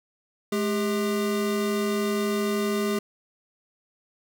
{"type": "tone pair together", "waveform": "square", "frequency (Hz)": [212.3, 401.8], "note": ["G#3", "G4"], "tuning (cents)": [38, 43], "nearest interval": "major seventh", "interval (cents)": 1105, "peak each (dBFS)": -27, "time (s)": [0.52, 2.99], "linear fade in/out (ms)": 5, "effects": []}